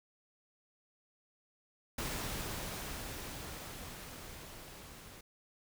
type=noise with level ramp; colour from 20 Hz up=pink; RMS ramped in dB=-38 to -53 dBFS; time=1.98-5.21 s; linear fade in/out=5 ms; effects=none